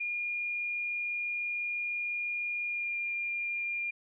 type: tone with pitch glide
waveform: sine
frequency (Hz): 2422 to 2402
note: D#7 to D7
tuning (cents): -47 to +38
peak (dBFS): -31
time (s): 0-3.91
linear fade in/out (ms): 10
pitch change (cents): -15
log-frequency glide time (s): 2.67-2.95
effects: none